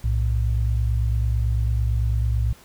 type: tone pair together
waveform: sine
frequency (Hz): 61.74 / 110.74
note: B1 / A2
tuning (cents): 0 / +12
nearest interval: minor seventh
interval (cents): 1012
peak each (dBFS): -20 / -23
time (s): 0.04-2.53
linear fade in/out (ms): 5
effects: pink hiss -50 dBFS RMS until 2.64 s